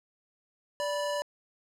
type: tone pair together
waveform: square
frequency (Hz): 583.2 / 982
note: D5 / B5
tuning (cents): -12 / -10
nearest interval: major sixth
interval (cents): 902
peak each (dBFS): -31 / -36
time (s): 0.8-1.22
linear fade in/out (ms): 0
effects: low-pass 10000 Hz 12 dB/octave